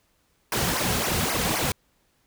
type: noise with flanger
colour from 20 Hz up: pink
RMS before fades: -25 dBFS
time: 0.52-1.72 s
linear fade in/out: 2 ms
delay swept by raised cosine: 0.25 to 3.45 ms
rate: 3.8 Hz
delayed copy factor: -1
effects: pink hiss -67 dBFS RMS until 2.26 s